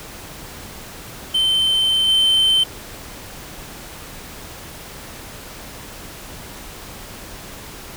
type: tone with level steps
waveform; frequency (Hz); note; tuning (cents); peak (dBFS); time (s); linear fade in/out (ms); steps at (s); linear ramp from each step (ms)
triangle; 3091; G7; -25; -13 / -11; 1.34-2.64; 10; 2.08; 5
effects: pink hiss -36 dBFS RMS until 7.96 s